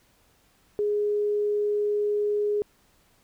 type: tone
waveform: sine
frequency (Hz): 415.3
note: G#4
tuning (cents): 0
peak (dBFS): -22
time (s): 0.79-2.62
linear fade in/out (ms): 0
effects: pink hiss -63 dBFS RMS until 3.23 s